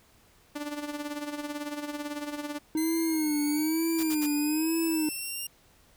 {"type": "tone with tremolo", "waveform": "sawtooth", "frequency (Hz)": 293.7, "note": "D4", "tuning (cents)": 0, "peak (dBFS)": -27, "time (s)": [0.55, 2.59], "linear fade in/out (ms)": 10, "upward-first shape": "sine", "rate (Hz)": 18, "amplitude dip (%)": 65}
{"type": "tone with vibrato", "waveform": "triangle", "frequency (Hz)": 311.1, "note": "D#4", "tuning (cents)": 0, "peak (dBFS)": -23, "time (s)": [2.75, 5.09], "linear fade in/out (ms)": 2, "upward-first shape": "sine", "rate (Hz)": 1.1, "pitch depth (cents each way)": 100}
{"type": "exponential sweep", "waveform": "5% pulse", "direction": "up", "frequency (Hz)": [2052, 2806], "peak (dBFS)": -25, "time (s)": [2.77, 5.47], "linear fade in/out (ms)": 5}
{"type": "noise bursts", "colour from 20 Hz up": "white", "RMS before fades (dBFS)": -37, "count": 3, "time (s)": [3.98, 4.267], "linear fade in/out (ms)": 10, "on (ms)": 55, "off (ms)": 61}
{"effects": ["pink hiss -61 dBFS RMS until 5.96 s"]}